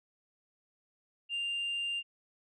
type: tone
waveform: sine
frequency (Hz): 2794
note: F7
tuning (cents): 0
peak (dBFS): -30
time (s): 1.29-2.03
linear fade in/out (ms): 50
effects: tanh soft clip ceiling -30 dBFS